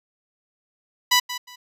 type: tone with echo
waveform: 10% pulse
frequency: 987.8 Hz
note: B5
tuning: in tune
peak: -6 dBFS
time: 1.11-1.2 s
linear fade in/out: 10 ms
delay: 180 ms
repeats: 2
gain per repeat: -13 dB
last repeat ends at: 1.56 s
effects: resampled to 32000 Hz